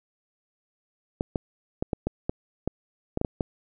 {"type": "clicks", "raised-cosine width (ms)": 2, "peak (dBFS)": -12, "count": 11, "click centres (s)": [1.209, 1.358, 1.825, 1.932, 2.07, 2.295, 2.676, 3.174, 3.214, 3.248, 3.408], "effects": []}